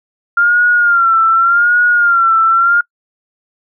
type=tone with vibrato; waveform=sine; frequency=1390 Hz; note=F6; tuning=9 cents flat; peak=-7 dBFS; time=0.37-2.81 s; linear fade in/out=5 ms; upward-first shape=sine; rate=0.86 Hz; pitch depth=74 cents each way; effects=noise-tail reverb RT60 0.1 s tail -26 dB re dry